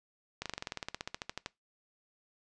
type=slowing click train; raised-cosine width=0.2 ms; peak=-19 dBFS; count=19; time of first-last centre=0.42-1.461 s; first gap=37 ms; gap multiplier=1.05; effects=noise-tail reverb RT60 0.2 s tail -22 dB re dry + resampled to 22050 Hz